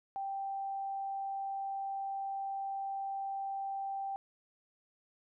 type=tone; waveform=sine; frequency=784 Hz; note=G5; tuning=in tune; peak=-35 dBFS; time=0.16-4.16 s; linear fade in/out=0 ms; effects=none